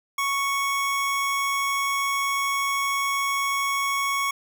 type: tone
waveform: 25% pulse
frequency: 1108.7 Hz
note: C#6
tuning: in tune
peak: -19 dBFS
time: 0.18-4.31 s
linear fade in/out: 5 ms
effects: none